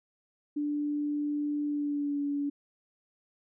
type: tone with pitch glide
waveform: sine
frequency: 293.7 to 286 Hz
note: D4 to D4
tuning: 0 to -46 cents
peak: -28 dBFS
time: 0.56-2.5 s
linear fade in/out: 10 ms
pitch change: -46 cents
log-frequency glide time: 1.65-2.21 s
effects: none